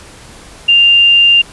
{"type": "tone", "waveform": "sine", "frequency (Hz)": 2794, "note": "F7", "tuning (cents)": 0, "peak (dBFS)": -4, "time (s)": [0.68, 1.42], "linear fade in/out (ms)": 10, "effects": ["pink hiss -36 dBFS RMS until 1.52 s", "resampled to 24000 Hz"]}